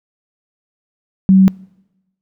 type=tone; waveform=sine; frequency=190.4 Hz; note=F#3; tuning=50 cents sharp; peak=-5 dBFS; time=1.29-1.48 s; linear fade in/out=0 ms; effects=noise-tail reverb RT60 1.0 s tail -25 dB re dry